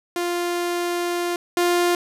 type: tone pair in turn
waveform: sawtooth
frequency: 349.2 / 350.6 Hz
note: F4 / F4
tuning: 0 / +7 cents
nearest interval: unison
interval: 7 cents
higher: second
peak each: -18 / -13 dBFS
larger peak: second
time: 0.16-1.36 / 1.57-1.95 s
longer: first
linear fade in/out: 2 ms
effects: resampled to 32000 Hz + 8-bit